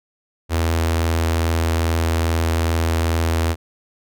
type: tone with notch filter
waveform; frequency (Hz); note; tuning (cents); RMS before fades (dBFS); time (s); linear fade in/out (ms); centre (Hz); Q
sawtooth; 82.41; E2; 0; -19; 0.49-3.56; 50; 170; 1.8
effects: none